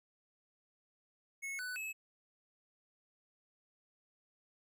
square tone with pitch steps, 2191 / 1494 / 2589 Hz, C#7 / F#6 / E7, -21 / +16 / -32 cents, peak -40 dBFS, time 1.42-1.93 s, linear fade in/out 20 ms, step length 170 ms, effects none

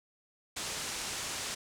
white low-pass noise, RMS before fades -38 dBFS, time 0.56-1.55 s, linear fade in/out 10 ms, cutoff 8600 Hz, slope 24 dB/octave, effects none

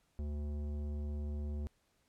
triangle tone with tanh clipping, 73.6 Hz, D2, 4 cents sharp, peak -38 dBFS, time 0.19-1.67 s, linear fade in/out 0 ms, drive 18 dB, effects pink hiss -75 dBFS RMS until 2.08 s + low-pass 12000 Hz 12 dB/octave

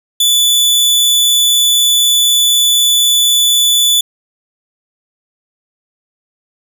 sawtooth tone, 3472 Hz, A7, 24 cents flat, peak -5 dBFS, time 0.2-4.01 s, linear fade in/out 5 ms, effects none

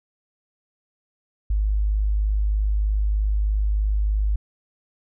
sine tone, 51.6 Hz, G#1, 10 cents flat, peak -18 dBFS, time 1.5-4.36 s, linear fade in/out 5 ms, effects none

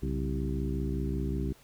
harmonic tone with a mistuned harmonic, 65.3 Hz, C2, 3 cents flat, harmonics 1 / 2 / 3 / 4 / 5 / 6, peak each -32 / -35 / -37 / -38 / -39 / -40 dBFS, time 0.02-1.53 s, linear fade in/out 10 ms, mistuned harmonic 2, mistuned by +130 cents, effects pink hiss -59 dBFS RMS until 1.63 s

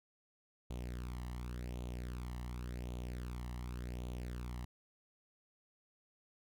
sawtooth tone with flanger, 61 Hz, B1, 21 cents flat, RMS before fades -43 dBFS, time 0.7-4.65 s, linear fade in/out 5 ms, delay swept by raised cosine 0.29 to 1.02 ms, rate 0.89 Hz, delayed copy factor +0.65, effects none

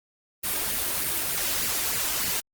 white noise with flanger, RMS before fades -27 dBFS, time 0.43-2.41 s, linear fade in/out 20 ms, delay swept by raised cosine 0.4 to 3.3 ms, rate 3.3 Hz, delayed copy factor +0.6, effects Opus 32 kbps

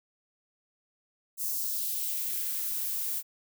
violet noise with high-pass filter sweep, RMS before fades -32 dBFS, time 1.37-3.23 s, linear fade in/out 50 ms, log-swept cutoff 6800 to 510 Hz, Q 1.4, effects none

